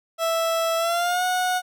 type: tone with pitch glide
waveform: 30% pulse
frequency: 659.3 to 731.5 Hz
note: E5 to F#5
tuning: 0 to -20 cents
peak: -18 dBFS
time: 0.18-1.62 s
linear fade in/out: 50 ms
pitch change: +180 cents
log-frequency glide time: 0.77-1.24 s
effects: none